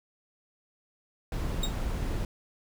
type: noise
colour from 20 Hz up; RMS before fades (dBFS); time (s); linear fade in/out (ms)
brown; -31; 1.32-2.25; 2
type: tone with exponential decay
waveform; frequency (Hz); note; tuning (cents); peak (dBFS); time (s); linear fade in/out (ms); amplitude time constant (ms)
30% pulse; 3754; A#7; +11; -24; 1.63-1.74; 5; 22
type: click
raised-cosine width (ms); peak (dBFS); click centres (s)
3; -28; 1.683
effects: none